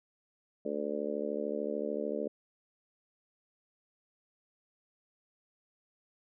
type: harmonic tone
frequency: 73.42 Hz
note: D2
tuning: in tune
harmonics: 3 / 4 / 5 / 6 / 7 / 8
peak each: -40 / -40 / -42 / -37 / -39 / -39 dBFS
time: 0.65-2.28 s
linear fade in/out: 5 ms
effects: none